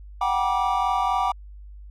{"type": "chord", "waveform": "triangle", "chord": "G major seventh", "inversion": "third", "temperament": "equal with one note detuned", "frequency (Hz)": [740, 784, 963, 1174.7], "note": ["F#5", "G5", "B5", "D6"], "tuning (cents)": [0, 0, -44, 0], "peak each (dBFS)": -24, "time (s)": [0.21, 1.32], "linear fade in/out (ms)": 5, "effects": ["added 50 Hz sine -39 dBFS peak until 1.9 s"]}